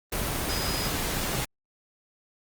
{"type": "tone in noise", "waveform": "sine", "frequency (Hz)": 4978, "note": "D#8", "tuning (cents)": 0, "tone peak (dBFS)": -34, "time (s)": [0.49, 0.88], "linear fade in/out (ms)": 5, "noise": "pink", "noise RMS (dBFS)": -29, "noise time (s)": [0.12, 1.45], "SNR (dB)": -8, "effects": ["Opus 24 kbps"]}